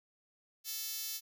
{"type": "tone with high-pass filter", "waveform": "5% pulse", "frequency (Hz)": 440, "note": "A4", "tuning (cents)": 0, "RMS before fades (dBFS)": -40, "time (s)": [0.64, 1.21], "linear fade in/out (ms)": 50, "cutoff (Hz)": 7100, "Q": 0.7, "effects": []}